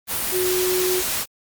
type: tone in noise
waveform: sine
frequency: 366.3 Hz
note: F#4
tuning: 17 cents flat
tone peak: -20 dBFS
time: 0.31-1.03 s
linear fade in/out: 50 ms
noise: white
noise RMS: -24 dBFS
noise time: 0.07-1.26 s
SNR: +1 dB
effects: Opus 32 kbps